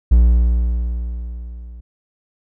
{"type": "tone with level ramp", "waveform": "triangle", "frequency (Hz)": 59, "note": "A#1", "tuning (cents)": 22, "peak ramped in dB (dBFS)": [-4, -31], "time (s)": [0.11, 1.81], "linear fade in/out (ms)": 10, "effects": []}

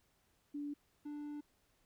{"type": "tone pair in turn", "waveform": ["sine", "triangle"], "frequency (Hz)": [290, 294.4], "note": ["D4", "D4"], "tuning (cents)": [-22, 4], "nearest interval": "unison", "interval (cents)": 26, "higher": "second", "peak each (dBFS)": [-39, -40], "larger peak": "first", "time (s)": [[0.54, 0.74], [1.05, 1.41]], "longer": "second", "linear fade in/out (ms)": 10, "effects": ["pink hiss -75 dBFS RMS until 1.85 s"]}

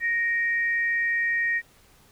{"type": "tone pair together", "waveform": "sine", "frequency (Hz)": [1864.7, 2326], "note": ["A#6", "D7"], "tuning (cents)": [0, -17], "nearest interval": "major third", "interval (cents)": 383, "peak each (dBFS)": [-22, -33], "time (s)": [0, 1.62], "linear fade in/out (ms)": 50, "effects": ["pink hiss -57 dBFS RMS until 2.11 s"]}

